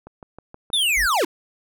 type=click train; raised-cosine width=1 ms; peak=-25 dBFS; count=5; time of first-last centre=0.07-0.702 s; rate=6.33 Hz
type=linear sweep; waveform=square; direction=down; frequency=3729 to 274.7 Hz; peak=-18 dBFS; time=0.73-1.25 s; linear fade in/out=5 ms
type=tone; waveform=triangle; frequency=46.62 Hz; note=F#1; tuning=14 cents sharp; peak=-26 dBFS; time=0.96-1.07 s; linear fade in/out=20 ms
effects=none